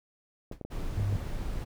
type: clicks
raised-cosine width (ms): 2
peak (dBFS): -26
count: 5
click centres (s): 0.514 / 0.613 / 0.65 / 0.997 / 1.126
type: noise with exponential decay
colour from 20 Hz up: brown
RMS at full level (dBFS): -38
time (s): 0.52-0.64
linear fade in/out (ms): 0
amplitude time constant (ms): 26
type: noise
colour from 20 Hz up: brown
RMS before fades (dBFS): -34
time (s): 0.7-1.65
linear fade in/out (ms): 20
type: tone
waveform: sine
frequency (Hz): 100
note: G2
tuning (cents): +35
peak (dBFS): -26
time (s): 0.97-1.16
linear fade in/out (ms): 0
effects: none